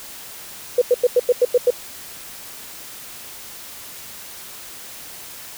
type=tone bursts; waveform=sine; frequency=492.4 Hz; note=B4; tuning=5 cents flat; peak=-10 dBFS; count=8; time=0.78-1.705 s; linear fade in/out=5 ms; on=36 ms; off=91 ms; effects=white hiss -37 dBFS RMS until 5.57 s